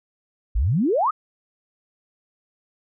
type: exponential sweep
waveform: sine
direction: up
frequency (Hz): 46.25 to 1328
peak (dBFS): -17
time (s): 0.55-1.11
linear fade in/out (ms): 10
effects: none